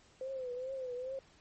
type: tone with vibrato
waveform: sine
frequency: 513 Hz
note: C5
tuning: 34 cents flat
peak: -37 dBFS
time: 0.21-1.19 s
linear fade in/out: 2 ms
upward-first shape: triangle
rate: 2.4 Hz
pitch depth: 95 cents each way
effects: pink hiss -64 dBFS RMS until 1.4 s + MP3 32 kbps